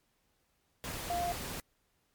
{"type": "tone in noise", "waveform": "sine", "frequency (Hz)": 698.5, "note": "F5", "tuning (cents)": 0, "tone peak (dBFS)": -31, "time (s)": [1.1, 1.32], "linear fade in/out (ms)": 0, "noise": "pink", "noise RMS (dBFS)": -40, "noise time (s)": [0.84, 1.6], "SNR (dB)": 6, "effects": ["pink hiss -75 dBFS RMS until 2.14 s", "MP3 96 kbps"]}